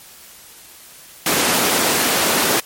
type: high-pass noise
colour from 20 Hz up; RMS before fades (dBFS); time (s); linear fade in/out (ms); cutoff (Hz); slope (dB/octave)
pink; -17; 1.26-2.6; 2; 270; 12
effects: white hiss -42 dBFS RMS until 2.65 s + MP3 64 kbps